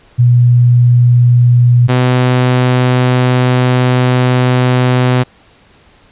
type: tone pair in turn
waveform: sine / sawtooth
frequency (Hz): 121.7 / 125.99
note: B2 / B2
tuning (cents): -25 / +35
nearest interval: minor second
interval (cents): 60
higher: second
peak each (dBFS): -4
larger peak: neither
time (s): 0.18-1.88 / 1.88-5.24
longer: second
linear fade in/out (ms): 20
effects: pink hiss -46 dBFS RMS until 6.11 s + resampled to 8000 Hz